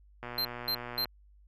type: click train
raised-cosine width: 0.5 ms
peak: -25 dBFS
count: 101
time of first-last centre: 0.23-1.056 s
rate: 121 Hz
type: tone bursts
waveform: square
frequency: 4146 Hz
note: C8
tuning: 17 cents flat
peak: -29 dBFS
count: 3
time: 0.38-1.047 s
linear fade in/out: 2 ms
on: 69 ms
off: 230 ms
effects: added 50 Hz sine -56 dBFS peak until 1.47 s